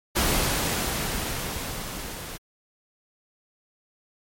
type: noise with level ramp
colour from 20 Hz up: pink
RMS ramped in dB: -22 to -37 dBFS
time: 0.15-2.38 s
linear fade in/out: 20 ms
effects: MP3 64 kbps